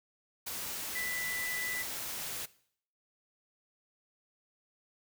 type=tone in noise; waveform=sine; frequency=1986 Hz; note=B6; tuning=9 cents sharp; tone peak=-34 dBFS; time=0.95-1.83 s; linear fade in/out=10 ms; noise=white; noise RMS=-39 dBFS; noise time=0.46-2.46 s; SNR=+2 dB; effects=noise-tail reverb RT60 0.6 s tail -19 dB re dry